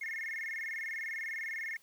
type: tone with vibrato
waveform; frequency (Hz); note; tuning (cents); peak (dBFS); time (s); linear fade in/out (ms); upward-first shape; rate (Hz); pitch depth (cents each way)
sine; 1975.5; B6; 0; -34; 0.01-1.77; 5; square; 20; 150
effects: tanh soft clip ceiling -34 dBFS + white hiss -65 dBFS RMS until 1.82 s